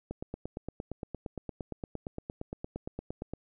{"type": "click train", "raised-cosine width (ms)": 2, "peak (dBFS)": -23, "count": 29, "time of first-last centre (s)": [0.11, 3.336], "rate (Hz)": 8.68, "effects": []}